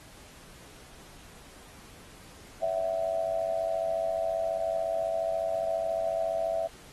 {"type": "tone with amplitude modulation", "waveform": "sine", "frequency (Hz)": 659.3, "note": "E5", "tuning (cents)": 0, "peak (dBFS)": -23, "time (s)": [2.61, 6.68], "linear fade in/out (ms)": 20, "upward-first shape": "sine", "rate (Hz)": 94.4, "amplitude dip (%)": 80, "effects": ["pink hiss -52 dBFS RMS until 6.92 s", "AAC 32 kbps"]}